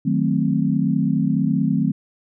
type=chord; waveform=sine; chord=D# diminished seventh; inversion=none; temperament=equal; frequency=155.56 / 185 / 220 / 261.6 Hz; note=D#3 / F#3 / A3 / C4; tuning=0 / 0 / 0 / 0 cents; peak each=-22 dBFS; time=0.05-1.92 s; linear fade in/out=10 ms; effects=none